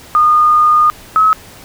sine tone pair in turn, 1223 / 1283.4 Hz, D#6 / E6, -30 / -47 cents, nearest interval minor second, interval 83 cents, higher second, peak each -6 dBFS, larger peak neither, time 0.15-0.9 / 1.16-1.33 s, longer first, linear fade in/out 0 ms, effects pink hiss -37 dBFS RMS until 1.64 s

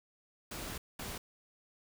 pink noise bursts at uneven times, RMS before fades -42 dBFS, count 2, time 0.51-0.78 / 0.99-1.18 s, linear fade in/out 5 ms, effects none

